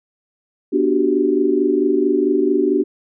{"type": "chord", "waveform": "sine", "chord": "G major seventh", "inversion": "first", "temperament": "just", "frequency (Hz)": [245, 294, 367.5, 392], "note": ["B3", "D4", "F#4", "G4"], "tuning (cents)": [-14, 2, -12, 0], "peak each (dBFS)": [-23, -18, -18, -19], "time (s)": [0.72, 2.84], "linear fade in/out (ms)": 20, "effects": []}